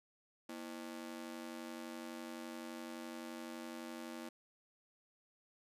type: ring-modulated tone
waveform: sawtooth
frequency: 283.2 Hz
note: C#4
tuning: 37 cents sharp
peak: -38 dBFS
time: 0.49-4.29 s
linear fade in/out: 5 ms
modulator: 45.9 Hz
effects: resampled to 32000 Hz + 12-bit